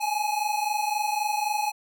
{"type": "tone pair together", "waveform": "square", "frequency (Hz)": [830.6, 854.4], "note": ["G#5", "G#5"], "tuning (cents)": [0, 49], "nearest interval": "unison", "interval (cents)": 49, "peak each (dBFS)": -28, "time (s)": [0, 1.72], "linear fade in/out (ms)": 20, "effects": []}